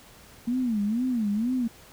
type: tone with vibrato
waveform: sine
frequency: 228.7 Hz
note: A#3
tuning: 33 cents flat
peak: -23 dBFS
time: 0.47-1.68 s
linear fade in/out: 10 ms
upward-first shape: sine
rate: 2.1 Hz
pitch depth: 210 cents each way
effects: pink hiss -51 dBFS RMS until 1.92 s